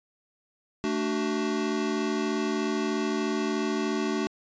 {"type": "chord", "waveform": "square", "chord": "D major", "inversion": "second", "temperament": "equal with one note detuned", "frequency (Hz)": [220, 293.7, 376.9], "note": ["A3", "D4", "F#4"], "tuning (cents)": [0, 0, 32], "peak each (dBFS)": -31, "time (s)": [0.84, 4.27], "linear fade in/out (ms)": 0, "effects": ["resampled to 16000 Hz"]}